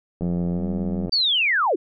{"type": "click train", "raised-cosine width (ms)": 2, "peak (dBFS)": -17, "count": 78, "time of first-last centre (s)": [0.21, 1.094], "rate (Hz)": 87.1}
{"type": "tone with pitch glide", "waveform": "sine", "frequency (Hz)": [174.61, 191.52], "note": ["F3", "G3"], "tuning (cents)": [0, -40], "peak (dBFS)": -24, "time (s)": [0.22, 1.06], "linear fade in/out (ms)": 5, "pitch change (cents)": 160, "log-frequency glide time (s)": [0.55, 0.64]}
{"type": "linear sweep", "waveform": "sine", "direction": "down", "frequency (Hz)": [4699, 285.3], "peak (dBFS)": -17, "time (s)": [1.12, 1.76], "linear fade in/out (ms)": 10}
{"effects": []}